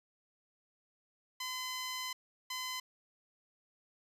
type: tone bursts at uneven times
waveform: 10% pulse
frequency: 1020 Hz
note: C6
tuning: 44 cents flat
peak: -29 dBFS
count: 2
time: 1.4-2.13 / 2.5-2.8 s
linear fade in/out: 5 ms
effects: resampled to 32000 Hz